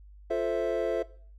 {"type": "chord", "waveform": "triangle", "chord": "F major seventh", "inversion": "none", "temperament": "equal", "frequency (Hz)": [349.2, 440, 523.3, 659.3], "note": ["F4", "A4", "C5", "E5"], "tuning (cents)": [0, 0, 0, 0], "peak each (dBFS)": [-31, -29, -30, -28], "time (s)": [0.3, 1.03], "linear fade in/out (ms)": 10, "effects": ["noise-tail reverb RT60 0.5 s tail -19 dB re dry", "added 50 Hz sine -48 dBFS peak until 1.38 s"]}